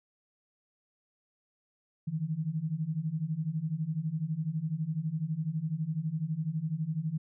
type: beating tone pair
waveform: sine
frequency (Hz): 151 / 163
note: D3 / E3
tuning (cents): +48 / -19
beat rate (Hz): 12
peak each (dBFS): -34 / -32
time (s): 2.07-7.18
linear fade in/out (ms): 10
effects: none